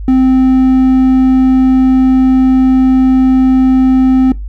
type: tone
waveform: triangle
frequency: 260 Hz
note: C4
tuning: 11 cents flat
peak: -3 dBFS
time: 0.08-4.32 s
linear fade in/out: 2 ms
effects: noise-tail reverb RT60 0.2 s tail -19 dB re dry + added 50 Hz sine -19 dBFS peak until 4.48 s